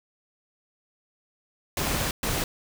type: noise bursts at uneven times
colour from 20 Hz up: pink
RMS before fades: -27 dBFS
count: 2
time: 1.77-2.11 / 2.23-2.44 s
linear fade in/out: 2 ms
effects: none